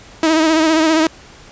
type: tone with vibrato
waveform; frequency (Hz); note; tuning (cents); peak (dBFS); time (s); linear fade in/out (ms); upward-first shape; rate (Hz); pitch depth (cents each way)
sawtooth; 318.1; D#4; +38; -7; 0.23-1.07; 2; triangle; 15; 61
effects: pink hiss -41 dBFS RMS until 1.51 s + resampled to 16000 Hz